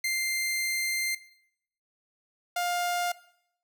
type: tone pair in turn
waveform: sawtooth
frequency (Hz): 2093 / 705.3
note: C7 / F5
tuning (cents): 0 / +17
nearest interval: octave + perfect fifth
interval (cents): 1883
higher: first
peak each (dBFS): -23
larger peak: neither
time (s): 0.04-1.15 / 2.56-3.12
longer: first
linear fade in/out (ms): 5
effects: noise-tail reverb RT60 0.7 s tail -18 dB re dry